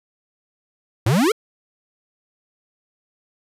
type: exponential sweep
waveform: square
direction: up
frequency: 99.9 to 476.5 Hz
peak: -15 dBFS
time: 1.06-1.32 s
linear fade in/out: 5 ms
effects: resampled to 32000 Hz